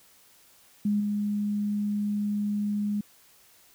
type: tone with level steps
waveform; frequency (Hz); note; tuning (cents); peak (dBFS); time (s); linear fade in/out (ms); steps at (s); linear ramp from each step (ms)
sine; 206.6; G#3; -9; -22 / -25; 0.85-3.01; 5; 1; 5
effects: white hiss -58 dBFS RMS until 3.74 s